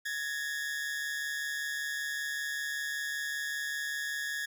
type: tone pair together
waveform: 40% pulse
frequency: 1675 / 1820.2 Hz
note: G#6 / A#6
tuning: +14 / -42 cents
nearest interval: minor second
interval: 144 cents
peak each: -34 / -37 dBFS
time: 0.05-4.46 s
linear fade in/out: 10 ms
effects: none